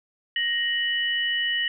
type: tone pair together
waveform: sine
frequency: 1873.9 / 2960 Hz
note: A#6 / F#7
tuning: +9 / 0 cents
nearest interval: minor sixth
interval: 791 cents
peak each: -25 dBFS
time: 0.36-1.68 s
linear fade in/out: 2 ms
effects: none